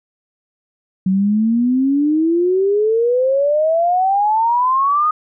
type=exponential sweep; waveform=sine; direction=up; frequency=185 to 1252 Hz; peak=-12 dBFS; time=1.06-5.11 s; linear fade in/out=5 ms; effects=none